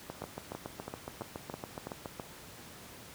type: two click trains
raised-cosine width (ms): 1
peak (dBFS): -24 / -24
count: 16 / 6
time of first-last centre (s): 0.1-2.198 / 0.22-1.87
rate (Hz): 7.15 / 3.03
effects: pink hiss -50 dBFS RMS until 3.14 s + high-pass 80 Hz 12 dB/octave